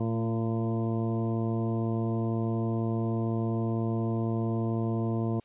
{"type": "harmonic tone with a mistuned harmonic", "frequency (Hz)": 113.8, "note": "A#2", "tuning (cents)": -41, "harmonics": [1, 2, 3, 4, 5, 6, 8, 9], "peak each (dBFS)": [-29, -31, -34, -39, -44, -40, -47, -46], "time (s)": [0, 5.4], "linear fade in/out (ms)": 5, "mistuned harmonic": 2, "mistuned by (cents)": -16, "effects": ["white hiss -64 dBFS RMS until 5.44 s", "resampled to 8000 Hz"]}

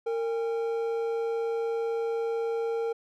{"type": "tone pair together", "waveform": "triangle", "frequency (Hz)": [459, 808], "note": ["A#4", "G#5"], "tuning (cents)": [-27, -48], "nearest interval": "minor seventh", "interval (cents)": 979, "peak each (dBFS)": [-25, -37], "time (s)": [0.06, 2.93], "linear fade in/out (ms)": 10, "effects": []}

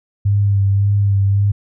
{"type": "tone with vibrato", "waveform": "sine", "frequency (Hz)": 100, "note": "G2", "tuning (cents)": 35, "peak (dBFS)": -11, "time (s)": [0.25, 1.52], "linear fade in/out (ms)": 10, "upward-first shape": "sine", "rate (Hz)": 1.8, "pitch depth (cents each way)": 27, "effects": []}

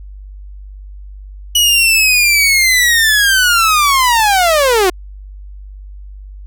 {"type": "linear sweep", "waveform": "sawtooth", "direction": "down", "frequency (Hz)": [2940, 349.2], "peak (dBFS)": -5, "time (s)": [1.55, 4.9], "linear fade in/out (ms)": 5, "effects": ["added 49 Hz sine -29 dBFS peak until 6.46 s"]}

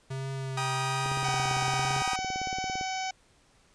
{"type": "tone with vibrato", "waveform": "square", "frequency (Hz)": 133, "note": "C3", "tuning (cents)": 29, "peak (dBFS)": -33, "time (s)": [0.1, 2.02], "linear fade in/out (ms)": 10, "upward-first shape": "triangle", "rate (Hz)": 1.2, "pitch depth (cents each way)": 28}
{"type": "chord", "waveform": "sawtooth", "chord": "Eb major", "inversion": "first", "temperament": "equal with one note detuned", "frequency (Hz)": [784, 956.3, 1244.5], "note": ["G5", "Bb5", "Eb6"], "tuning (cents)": [0, 44, 0], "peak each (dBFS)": [-30, -32, -29], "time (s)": [0.57, 2.16], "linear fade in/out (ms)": 5}
{"type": "click train", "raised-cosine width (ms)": 2, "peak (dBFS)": -26, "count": 32, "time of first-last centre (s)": [1.06, 2.811], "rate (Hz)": 17.7}
{"type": "harmonic tone", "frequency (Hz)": 756, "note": "F#5", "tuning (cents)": 37, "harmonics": [1, 2, 3, 4, 5, 6, 7, 8, 9], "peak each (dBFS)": [-32, -43, -38, -43, -48, -48, -42, -44, -46], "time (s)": [1.24, 3.11], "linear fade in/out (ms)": 5}
{"effects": ["pink hiss -63 dBFS RMS until 3.74 s", "resampled to 22050 Hz"]}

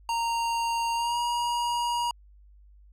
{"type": "tone with pitch glide", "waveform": "square", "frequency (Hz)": [928, 953.5], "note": ["A#5", "A#5"], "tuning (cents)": [-8, 39], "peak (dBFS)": -26, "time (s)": [0.09, 2.11], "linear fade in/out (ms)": 2, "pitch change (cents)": 47, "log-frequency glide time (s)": [0.94, 1.18], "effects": ["added 50 Hz sine -51 dBFS peak until 2.92 s", "low-pass 10000 Hz 12 dB/octave"]}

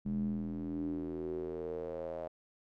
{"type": "tone with band-pass filter sweep", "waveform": "square", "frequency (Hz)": 41.2, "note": "E1", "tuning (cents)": 0, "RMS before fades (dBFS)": -38, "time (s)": [0.05, 2.28], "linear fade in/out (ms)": 10, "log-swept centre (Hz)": [190, 610], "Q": 6.7, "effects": []}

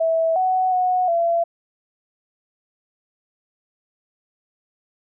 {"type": "tone with pitch steps", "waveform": "sine", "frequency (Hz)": [653, 745, 733, 678], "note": ["E5", "F#5", "F#5", "E5"], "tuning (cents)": [-17, 12, -16, 49], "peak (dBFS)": -16, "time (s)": [0, 1.44], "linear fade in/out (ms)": 10, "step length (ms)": 360, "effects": []}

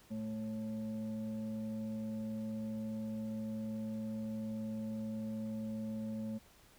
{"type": "tone with frequency modulation", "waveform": "sine", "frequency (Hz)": 218.7, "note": "A3", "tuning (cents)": -10, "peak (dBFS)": -37, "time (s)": [0.1, 6.39], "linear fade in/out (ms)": 20, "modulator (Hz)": 330, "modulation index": 0.51, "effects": ["pink hiss -63 dBFS RMS until 6.78 s"]}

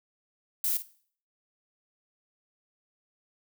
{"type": "noise with echo", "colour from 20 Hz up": "violet", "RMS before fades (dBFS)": -28, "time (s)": [0.64, 0.77], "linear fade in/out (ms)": 2, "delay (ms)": 52, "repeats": 1, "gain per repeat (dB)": -12, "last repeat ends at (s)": 0.822, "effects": ["noise-tail reverb RT60 0.5 s tail -17 dB re dry"]}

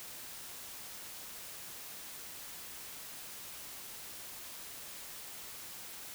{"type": "silence", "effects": ["white hiss -47 dBFS RMS until 6.14 s"]}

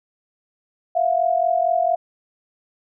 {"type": "tone pair together", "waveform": "sine", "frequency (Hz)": [668, 712.4], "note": ["E5", "F5"], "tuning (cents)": [23, 34], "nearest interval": "minor second", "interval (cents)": 111, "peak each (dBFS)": -19, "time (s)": [0.95, 1.96], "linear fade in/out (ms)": 10, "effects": []}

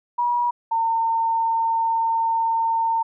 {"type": "tone pair in turn", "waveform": "sine", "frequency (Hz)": [963, 909], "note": ["B5", "A#5"], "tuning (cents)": [-44, -44], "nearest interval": "minor second", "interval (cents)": 100, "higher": "first", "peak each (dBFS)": -18, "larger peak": "neither", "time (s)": [[0.18, 0.51], [0.71, 3.03]], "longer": "second", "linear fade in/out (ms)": 10, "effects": []}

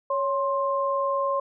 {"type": "tone pair together", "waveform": "sine", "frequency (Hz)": [556, 1055], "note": ["C#5", "C6"], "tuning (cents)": [5, 14], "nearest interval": "major seventh", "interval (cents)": 1109, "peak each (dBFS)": -25, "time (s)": [0.1, 1.4], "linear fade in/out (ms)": 5, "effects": []}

